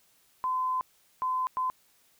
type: tone bursts at uneven times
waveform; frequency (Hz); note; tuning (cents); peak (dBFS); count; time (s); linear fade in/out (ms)
sine; 1023; C6; -39; -26; 3; 0.44-0.81 / 1.22-1.47 / 1.57-1.7; 0
effects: white hiss -65 dBFS RMS until 2.19 s